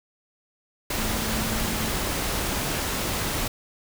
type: tone in noise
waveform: sine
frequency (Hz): 220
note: A3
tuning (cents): 0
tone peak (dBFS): -32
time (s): 0.96-1.91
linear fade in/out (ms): 5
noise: pink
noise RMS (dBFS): -27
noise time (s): 0.9-3.48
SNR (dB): -8
effects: none